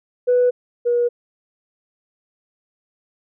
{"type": "tone pair in turn", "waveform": "sine", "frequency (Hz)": [493.9, 480.4], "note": ["B4", "B4"], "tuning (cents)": [0, -48], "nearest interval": "unison", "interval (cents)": 48, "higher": "first", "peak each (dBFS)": [-11, -14], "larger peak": "first", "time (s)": [[0.27, 0.51], [0.85, 1.09]], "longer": "neither", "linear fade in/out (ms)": 20, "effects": ["tanh soft clip ceiling -9 dBFS"]}